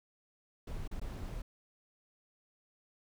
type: noise with dropouts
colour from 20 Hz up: brown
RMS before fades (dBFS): -40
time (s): 0.67-1.42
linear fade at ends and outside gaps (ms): 5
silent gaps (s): 0.877-0.912 / 0.999-1.014
effects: none